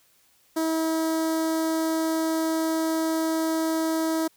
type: tone with notch filter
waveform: sawtooth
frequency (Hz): 321.7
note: E4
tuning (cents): -42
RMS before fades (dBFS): -25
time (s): 0.56-4.28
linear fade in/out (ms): 10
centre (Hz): 2600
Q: 0.86
effects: white hiss -62 dBFS RMS until 4.36 s